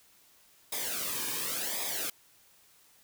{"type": "noise with flanger", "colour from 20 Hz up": "white", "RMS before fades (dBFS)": -34, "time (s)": [0.72, 2.1], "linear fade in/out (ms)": 5, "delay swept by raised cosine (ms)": [0.69, 1.51], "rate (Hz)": 0.91, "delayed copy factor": -0.7, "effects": ["white hiss -62 dBFS RMS until 3.03 s"]}